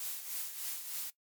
blue noise with tremolo, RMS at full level -37 dBFS, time 0-1.1 s, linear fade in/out 2 ms, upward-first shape triangle, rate 3.3 Hz, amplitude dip 65%, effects noise-tail reverb RT60 0.1 s tail -18 dB re dry + MP3 96 kbps

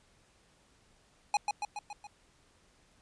square tone with echo, 830.6 Hz, G#5, in tune, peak -25 dBFS, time 1.34-1.37 s, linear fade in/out 2 ms, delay 140 ms, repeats 5, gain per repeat -4 dB, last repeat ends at 2.07 s, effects pink hiss -66 dBFS RMS until 3.01 s + resampled to 22050 Hz

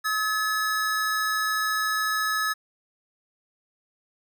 square tone pair together, 1280 / 1714 Hz, D#6 / A6, +49 / -46 cents, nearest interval perfect fourth, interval 505 cents, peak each -27 dBFS, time 0.04-2.54 s, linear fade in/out 20 ms, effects none

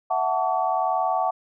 sine chord, F# minor seventh, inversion third, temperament equal with one note detuned, 659.3 / 740 / 880 / 1137.9 Hz, E5 / F#5 / A5 / C#6, 0 / 0 / 0 / +45 cents, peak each -28 / -23 / -27 / -28 dBFS, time 0.1-1.31 s, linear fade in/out 10 ms, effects none

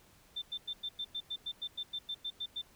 sine tone bursts, 3564 Hz, A7, 22 cents sharp, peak -35 dBFS, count 15, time 0.36-2.618 s, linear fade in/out 10 ms, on 60 ms, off 97 ms, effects pink hiss -63 dBFS RMS until 2.75 s

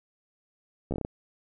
slowing click train, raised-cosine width 2 ms, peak -18 dBFS, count 7, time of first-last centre 0.91-1.049 s, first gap 13 ms, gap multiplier 1.23, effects none

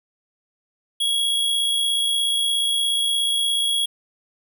square tone with amplitude modulation, 3322 Hz, G#7, in tune, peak -18 dBFS, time 1-3.86 s, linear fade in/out 10 ms, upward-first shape sine, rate 56.9 Hz, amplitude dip 30%, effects none

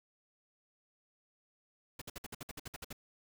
pink noise bursts, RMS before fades -44 dBFS, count 12, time 1.99-2.929 s, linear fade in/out 5 ms, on 26 ms, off 57 ms, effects none

